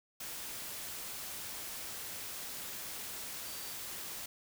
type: tone in noise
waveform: sine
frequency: 4637 Hz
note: D8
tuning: 23 cents flat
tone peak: -52 dBFS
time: 3.45-3.73 s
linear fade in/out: 5 ms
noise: white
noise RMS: -43 dBFS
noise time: 0.2-4.26 s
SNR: -12 dB
effects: none